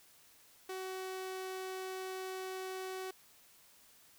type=tone; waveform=sawtooth; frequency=375.9 Hz; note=F#4; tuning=27 cents sharp; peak=-36 dBFS; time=0.69-3.11 s; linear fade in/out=5 ms; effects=white hiss -63 dBFS RMS until 4.18 s